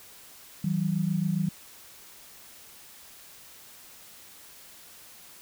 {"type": "tone pair together", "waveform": "sine", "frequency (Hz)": [162.07, 189.4], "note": ["E3", "F#3"], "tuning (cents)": [-29, 41], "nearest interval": "minor third", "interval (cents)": 270, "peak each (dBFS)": -27, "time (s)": [0.64, 1.49], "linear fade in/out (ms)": 5, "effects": ["white hiss -50 dBFS RMS until 5.41 s"]}